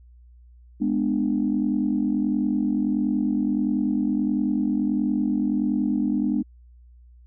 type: chord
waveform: sine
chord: G# diminished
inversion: none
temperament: just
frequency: 207.7 / 249.2 / 299 Hz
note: G#3 / B3 / D4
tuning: 0 / +16 / +31 cents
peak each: -24 dBFS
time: 0.8-6.43 s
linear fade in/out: 20 ms
effects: tanh soft clip ceiling -12 dBFS + added 60 Hz sine -47 dBFS peak until 7.26 s